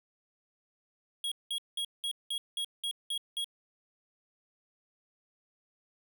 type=tone bursts; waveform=square; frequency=3303 Hz; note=G#7; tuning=10 cents flat; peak=-32 dBFS; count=9; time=1.24-3.444 s; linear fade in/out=2 ms; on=76 ms; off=190 ms; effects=none